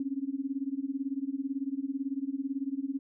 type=tone with tremolo; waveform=sine; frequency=273.3 Hz; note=C#4; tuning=24 cents flat; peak=-27 dBFS; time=0-2.99 s; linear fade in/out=2 ms; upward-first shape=sine; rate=18 Hz; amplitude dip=90%; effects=none